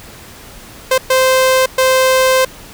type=tone bursts at uneven times; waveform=sawtooth; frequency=520 Hz; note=C5; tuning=11 cents flat; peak=-5 dBFS; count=3; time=0.91-0.98 / 1.1-1.66 / 1.78-2.45 s; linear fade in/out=5 ms; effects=pink hiss -36 dBFS RMS until 2.73 s